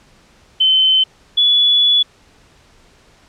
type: tone pair in turn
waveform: sine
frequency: 3067 / 3420 Hz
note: G7 / A7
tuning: -38 / -50 cents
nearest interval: major second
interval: 188 cents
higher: second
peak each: -9 dBFS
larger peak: neither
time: 0.6-1.04 / 1.37-2.03 s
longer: second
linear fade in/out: 10 ms
effects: pink hiss -50 dBFS RMS until 3.28 s + low-pass 7000 Hz 12 dB/octave